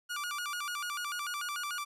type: tone with vibrato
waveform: sawtooth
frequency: 1299 Hz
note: E6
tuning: 26 cents flat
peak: -31 dBFS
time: 0.09-1.85 s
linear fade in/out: 20 ms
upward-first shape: square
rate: 6.8 Hz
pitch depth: 180 cents each way
effects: resampled to 32000 Hz + 12-bit